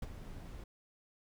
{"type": "noise with ADSR envelope", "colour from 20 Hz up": "brown", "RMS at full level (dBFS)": -37, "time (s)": [0.02, 0.64], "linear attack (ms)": 5, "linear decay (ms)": 30, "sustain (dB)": -10, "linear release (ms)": 5, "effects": []}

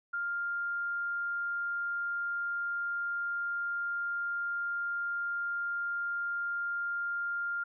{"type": "tone", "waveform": "sine", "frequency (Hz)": 1400, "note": "F6", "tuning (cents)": 4, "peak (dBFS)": -31, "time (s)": [0.13, 7.64], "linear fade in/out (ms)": 10, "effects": []}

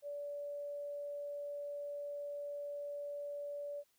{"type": "tone", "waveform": "sine", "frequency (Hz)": 577, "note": "D5", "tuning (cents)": -31, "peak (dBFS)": -40, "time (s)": [0.02, 3.84], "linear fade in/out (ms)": 50, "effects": ["white hiss -75 dBFS RMS until 3.98 s"]}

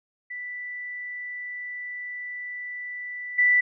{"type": "tone with level steps", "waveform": "sine", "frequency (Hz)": 1975.5, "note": "B6", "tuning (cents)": 0, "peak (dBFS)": [-32, -16], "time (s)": [0.3, 3.61], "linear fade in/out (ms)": 10, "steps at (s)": 3.38, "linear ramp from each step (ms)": 10, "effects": []}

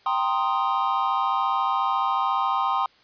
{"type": "chord", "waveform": "triangle", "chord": "C minor seventh", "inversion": "second", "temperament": "equal", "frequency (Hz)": [784, 932.3, 1046.5, 1244.5], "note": ["G5", "Bb5", "C6", "Eb6"], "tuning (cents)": [0, 0, 0, 0], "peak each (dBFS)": [-25, -27, -23, -25], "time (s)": [0.06, 2.86], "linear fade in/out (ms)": 2, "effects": ["white hiss -57 dBFS RMS until 3.03 s", "resampled to 11025 Hz"]}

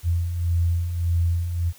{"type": "beating tone pair", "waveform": "sine", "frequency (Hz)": [84, 85.7], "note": ["E2", "F2"], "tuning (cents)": [33, -32], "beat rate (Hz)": 1.7, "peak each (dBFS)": [-28, -20], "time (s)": [0.03, 1.73], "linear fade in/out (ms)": 50, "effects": ["white hiss -50 dBFS RMS until 1.78 s"]}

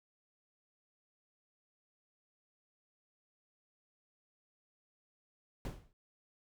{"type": "noise with exponential decay", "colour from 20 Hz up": "brown", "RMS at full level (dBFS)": -35, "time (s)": [5.65, 5.93], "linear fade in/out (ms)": 1, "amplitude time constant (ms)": 59, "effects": []}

